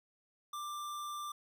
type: tone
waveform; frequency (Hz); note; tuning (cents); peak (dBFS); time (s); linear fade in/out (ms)
square; 1183; D6; +12; -40; 0.53-1.32; 5
effects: none